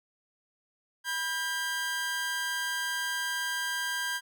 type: tone pair together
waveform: sawtooth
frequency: 981.1 / 1600 Hz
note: B5 / G6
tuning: -12 / +35 cents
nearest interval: minor sixth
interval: 847 cents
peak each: -34 / -27 dBFS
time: 1.04-4.21 s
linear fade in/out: 50 ms
effects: none